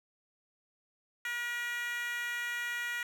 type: tone with high-pass filter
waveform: 10% pulse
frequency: 478.7 Hz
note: A#4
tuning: 46 cents sharp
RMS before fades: -36 dBFS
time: 1.25-3.03 s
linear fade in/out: 2 ms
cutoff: 1700 Hz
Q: 4.5
effects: none